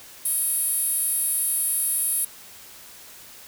10% pulse tone with high-pass filter, 631 Hz, D#5, 24 cents sharp, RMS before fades -24 dBFS, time 0.25-2.25 s, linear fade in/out 5 ms, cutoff 11000 Hz, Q 7.6, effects white hiss -45 dBFS RMS until 3.47 s

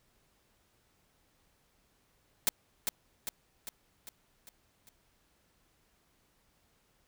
white noise with echo, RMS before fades -26 dBFS, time 2.47-2.49 s, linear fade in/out 0 ms, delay 400 ms, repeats 6, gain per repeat -5 dB, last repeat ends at 4.89 s, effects pink hiss -71 dBFS RMS until 7.07 s

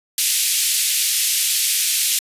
white band-pass noise, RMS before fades -19 dBFS, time 0.18-2.19 s, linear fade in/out 2 ms, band 2400 to 13000 Hz, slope 24 dB/octave, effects resampled to 32000 Hz

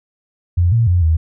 sine tone with pitch steps, 87.5 / 115.5 / 88.7 / 80.3 Hz, F2 / A#2 / F2 / E2, +4 / -16 / +27 / -45 cents, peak -10 dBFS, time 0.57-1.17 s, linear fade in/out 10 ms, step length 150 ms, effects none

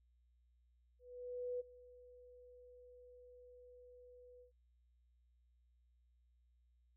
sine tone with ADSR envelope, 493.9 Hz, B4, in tune, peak -38 dBFS, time 0.99-4.52 s, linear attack 610 ms, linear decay 18 ms, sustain -20 dB, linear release 110 ms, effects added 60 Hz sine -70 dBFS peak until 6.96 s

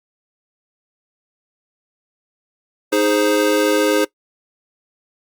square chord, Ab major, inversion second, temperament equal, 311.1 / 415.3 / 523.3 Hz, Eb4 / Ab4 / C5, 0 / 0 / 0 cents, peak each -19 dBFS, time 2.92-4.05 s, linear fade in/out 10 ms, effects noise-tail reverb RT60 0.1 s tail -20 dB re dry + Opus 48 kbps

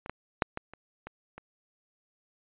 clicks, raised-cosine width 0.5 ms, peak -25 / -19 / -8 / -19 / -30 / -25 / -28 dBFS, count 7, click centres 0.061 / 0.096 / 0.422 / 0.574 / 0.736 / 1.07 / 1.38 s, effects resampled to 8000 Hz

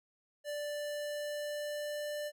square tone with pitch glide, 587.3 to 592.4 Hz, D5 to D5, 0 to +15 cents, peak -37 dBFS, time 0.44-2.32 s, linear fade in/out 50 ms, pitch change +15 cents, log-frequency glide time 0.55-2.15 s, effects none

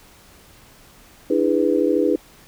sine chord, E dominant seventh, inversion third, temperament just, 296.7 / 329.6 / 412 / 494.4 Hz, D4 / E4 / G#4 / B4, +18 / 0 / -14 / +2 cents, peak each -21 dBFS, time 1.3-2.16 s, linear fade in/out 5 ms, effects pink hiss -49 dBFS RMS until 2.47 s

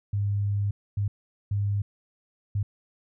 sine tone bursts at uneven times, 101.4 Hz, G#2, 41 cents flat, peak -23 dBFS, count 4, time 0.13-0.71 / 0.97-1.08 / 1.51-1.82 / 2.55-2.63 s, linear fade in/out 5 ms, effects none

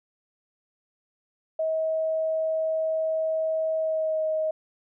sine tone with pitch glide, 638 to 628.5 Hz, D#5 to D#5, +43 to +17 cents, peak -23 dBFS, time 1.59-4.51 s, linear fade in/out 5 ms, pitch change -26 cents, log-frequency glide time 3.77-4.25 s, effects none

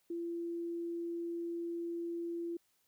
sine tone, 340 Hz, F4, 46 cents flat, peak -36 dBFS, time 0.1-2.57 s, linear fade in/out 5 ms, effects white hiss -75 dBFS RMS until 2.87 s

